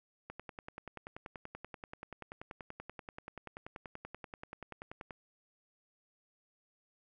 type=click train; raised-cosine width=0.5 ms; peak=-29 dBFS; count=51; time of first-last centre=0.3-5.108 s; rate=10.4 Hz; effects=none